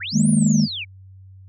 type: linear two-way sweep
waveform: sine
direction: up then down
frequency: 1244.5 to 9830 to 2172 Hz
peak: -26 dBFS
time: 0-0.85 s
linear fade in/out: 20 ms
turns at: 0.29 s
type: chord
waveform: sine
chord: D# suspended fourth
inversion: none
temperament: equal with one note detuned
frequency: 155.56 / 207.7 / 230.8 Hz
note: D#3 / G#3 / A#3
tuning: 0 / 0 / -17 cents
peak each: -18 / -16 / -18 dBFS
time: 0.12-0.68 s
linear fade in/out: 50 ms
effects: tanh soft clip ceiling -5 dBFS + added 95 Hz sine -41 dBFS peak until 1.48 s